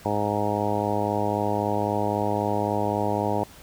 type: harmonic tone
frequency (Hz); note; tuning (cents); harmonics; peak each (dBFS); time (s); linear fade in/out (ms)
103.8; G#2; 0; 1 / 2 / 3 / 4 / 5 / 6 / 7 / 8 / 9; -31 / -31 / -31 / -31 / -31 / -31 / -31 / -31 / -31; 0.05-3.44; 5
effects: pink hiss -48 dBFS RMS until 3.62 s